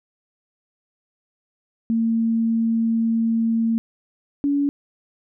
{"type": "tone pair in turn", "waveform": "sine", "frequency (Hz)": [227.3, 284.1], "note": ["A#3", "C#4"], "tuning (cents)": [-43, 43], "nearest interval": "major third", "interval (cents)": 386, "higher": "second", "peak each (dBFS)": -17, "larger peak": "neither", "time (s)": [[1.9, 3.78], [4.44, 4.69]], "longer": "first", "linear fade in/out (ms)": 0, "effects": []}